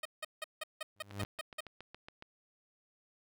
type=tone bursts; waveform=10% pulse; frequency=622.3 Hz; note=D#5; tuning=in tune; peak=-29 dBFS; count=9; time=0.03-1.606 s; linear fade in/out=5 ms; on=24 ms; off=170 ms
type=tone with exponential growth; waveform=sawtooth; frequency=100.6 Hz; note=G2; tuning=45 cents sharp; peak=-29 dBFS; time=0.96-1.24 s; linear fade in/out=0 ms; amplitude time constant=59 ms
type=click train; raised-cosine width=0.3 ms; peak=-32 dBFS; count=9; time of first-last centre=1.11-2.224 s; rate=7.18 Hz
effects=none